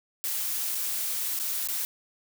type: noise with dropouts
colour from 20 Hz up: blue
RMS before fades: -30 dBFS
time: 0.24-1.85 s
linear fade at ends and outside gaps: 0 ms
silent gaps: 0.749-0.753 / 1.39-1.398 / 1.674-1.686 s
effects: none